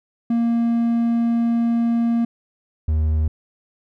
triangle tone pair in turn, 233.1 / 77.79 Hz, A#3 / D#2, 0 / 0 cents, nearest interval octave + perfect fifth, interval 1900 cents, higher first, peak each -14 dBFS, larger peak neither, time 0.3-2.25 / 2.88-3.28 s, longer first, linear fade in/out 5 ms, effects none

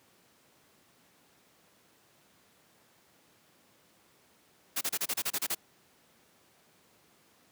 white noise bursts, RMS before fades -31 dBFS, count 10, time 4.76-5.55 s, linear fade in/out 10 ms, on 52 ms, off 30 ms, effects pink hiss -64 dBFS RMS until 7.51 s + high-pass 150 Hz 12 dB/octave

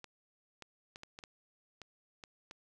clicks, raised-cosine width 0.2 ms, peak -30 dBFS, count 9, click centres 0.043 / 0.623 / 0.959 / 1.034 / 1.189 / 1.238 / 1.817 / 2.238 / 2.511 s, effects none

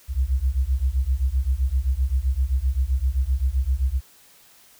sine beating tone pair, 61.74 / 69.44 Hz, B1 / C#2, 0 / +4 cents, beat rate 7.7 Hz, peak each -22 dBFS, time 0.08-4.01 s, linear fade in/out 50 ms, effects white hiss -53 dBFS RMS until 4.79 s

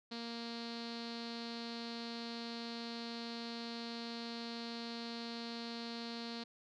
sawtooth tone with low-pass filter, 233.1 Hz, A#3, in tune, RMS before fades -44 dBFS, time 0.11-6.44 s, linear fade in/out 10 ms, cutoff 4300 Hz, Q 7.2, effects none

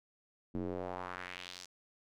square tone with band-pass filter sweep, 45.24 Hz, F#1, 38 cents flat, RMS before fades -42 dBFS, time 0.54-1.66 s, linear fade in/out 10 ms, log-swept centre 260 to 5900 Hz, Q 1.9, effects none

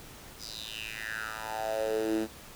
10% pulse tone with high-pass filter sweep, 110.1 Hz, A2, 2 cents sharp, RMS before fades -34 dBFS, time 0.38-2.28 s, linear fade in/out 50 ms, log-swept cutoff 5400 to 260 Hz, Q 5.5, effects pink hiss -49 dBFS RMS until 2.55 s

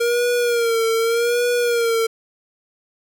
square tone with vibrato, 468.3 Hz, A#4, 8 cents sharp, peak -17 dBFS, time 0-2.07 s, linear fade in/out 10 ms, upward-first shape sine, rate 0.84 Hz, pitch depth 62 cents each way, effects none

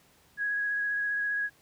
sine tone with vibrato, 1661.2 Hz, G#6, in tune, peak -27 dBFS, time 0.37-1.5 s, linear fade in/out 50 ms, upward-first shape sine, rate 15 Hz, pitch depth 13 cents each way, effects pink hiss -62 dBFS RMS until 1.61 s + high-pass 60 Hz 12 dB/octave

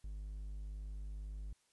triangle tone, 51 Hz, G#1, 31 cents flat, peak -40 dBFS, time 0.04-1.53 s, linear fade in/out 5 ms, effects white hiss -75 dBFS RMS until 1.72 s + resampled to 24000 Hz

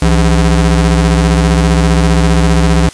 40% pulse ring-modulated tone, 115.5 Hz, A#2, 16 cents flat, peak -3 dBFS, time 0.02-2.89 s, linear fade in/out 0 ms, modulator 50.2 Hz, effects white hiss -33 dBFS RMS until 2.93 s + resampled to 22050 Hz

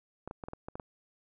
clicks, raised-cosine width 1 ms, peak -26 dBFS, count 8, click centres 0.276 / 0.311 / 0.438 / 0.485 / 0.534 / 0.685 / 0.755 / 0.798 s, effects none

